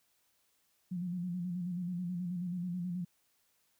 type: tone with vibrato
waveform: sine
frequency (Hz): 177.6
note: F3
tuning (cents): +29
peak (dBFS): -34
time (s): 0.91-3.05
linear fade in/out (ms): 10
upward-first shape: square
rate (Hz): 9.3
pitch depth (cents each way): 49
effects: white hiss -74 dBFS RMS until 3.79 s